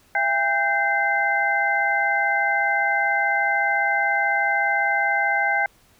sine tone cluster, 671 / 805 / 1558 / 2067 Hz, E5 / G5 / G6 / C7, +31 / +46 / -11 / -22 cents, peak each -29 / -23 / -22 / -24 dBFS, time 0.15-5.66 s, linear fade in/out 2 ms, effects pink hiss -57 dBFS RMS until 5.99 s

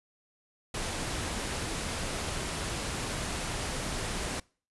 pink noise, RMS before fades -34 dBFS, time 0.74-4.4 s, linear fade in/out 5 ms, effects noise-tail reverb RT60 0.4 s tail -25 dB re dry + resampled to 24000 Hz

